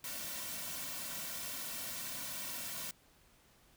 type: noise with comb filter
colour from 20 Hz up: white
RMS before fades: -42 dBFS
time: 0.04-2.91 s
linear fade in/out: 2 ms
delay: 2.4 ms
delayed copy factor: -0.7
effects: pink hiss -66 dBFS RMS until 3.76 s